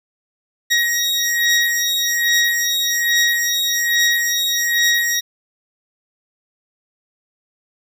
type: beating tone pair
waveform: 20% pulse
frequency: 1890 / 1891.2 Hz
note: A#6 / A#6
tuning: +23 / +24 cents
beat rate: 1.2 Hz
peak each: -13 dBFS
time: 0.7-5.21 s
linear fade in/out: 20 ms
effects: none